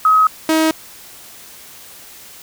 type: tone pair in turn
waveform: sine / sawtooth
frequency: 1271 / 317.8 Hz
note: D#6 / D#4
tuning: +36 / +37 cents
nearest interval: 2 octaves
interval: 2399 cents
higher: first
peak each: -8 dBFS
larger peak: neither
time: 0.05-0.27 / 0.49-0.71 s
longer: neither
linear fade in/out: 2 ms
effects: white hiss -39 dBFS RMS until 2.42 s